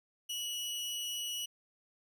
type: tone with amplitude modulation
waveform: sawtooth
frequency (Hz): 2926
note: F#7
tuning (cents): -20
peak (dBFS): -31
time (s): 0.29-1.46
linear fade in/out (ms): 10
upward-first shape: sine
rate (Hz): 249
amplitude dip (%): 40
effects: none